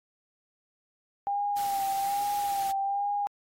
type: tone with vibrato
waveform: sine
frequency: 800 Hz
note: G5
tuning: 35 cents sharp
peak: -26 dBFS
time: 1.27-3.27 s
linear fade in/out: 0 ms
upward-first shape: sine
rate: 1.2 Hz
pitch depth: 36 cents each way
type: noise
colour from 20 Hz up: white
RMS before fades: -41 dBFS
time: 1.56-2.72 s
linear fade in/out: 10 ms
effects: AAC 48 kbps